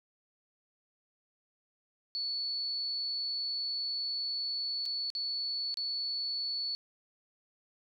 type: tone with dropouts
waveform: sine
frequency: 4435 Hz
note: C#8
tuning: in tune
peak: -32 dBFS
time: 2.15-6.75 s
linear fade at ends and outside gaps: 0 ms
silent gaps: 4.855-4.86 / 5.102-5.151 / 5.742-5.772 s
effects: none